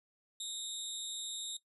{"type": "tone with amplitude modulation", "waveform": "25% pulse", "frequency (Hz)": 3729, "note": "A#7", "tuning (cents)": 0, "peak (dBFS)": -31, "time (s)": [0.4, 1.57], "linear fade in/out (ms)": 5, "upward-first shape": "sine", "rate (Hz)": 213, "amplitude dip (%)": 75, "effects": ["noise-tail reverb RT60 0.1 s tail -18 dB re dry", "resampled to 32000 Hz"]}